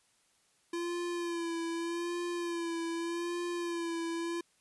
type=tone with vibrato; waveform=square; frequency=340.6 Hz; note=F4; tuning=43 cents flat; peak=-34 dBFS; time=0.73-4.41 s; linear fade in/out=5 ms; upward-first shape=sine; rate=0.83 Hz; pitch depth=39 cents each way; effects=white hiss -70 dBFS RMS until 4.6 s + resampled to 24000 Hz